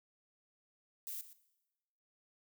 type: noise with echo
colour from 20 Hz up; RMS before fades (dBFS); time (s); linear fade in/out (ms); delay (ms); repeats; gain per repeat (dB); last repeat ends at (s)
violet; -43; 1.07-1.21; 0; 120; 1; -14; 1.33
effects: noise-tail reverb RT60 1.0 s tail -18 dB re dry